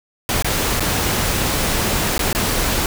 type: noise with dropouts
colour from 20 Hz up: pink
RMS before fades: -19 dBFS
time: 0.29-2.86 s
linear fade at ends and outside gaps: 1 ms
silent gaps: 0.424-0.445 / 0.797-0.805 / 2.18-2.192 / 2.329-2.349 s
effects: none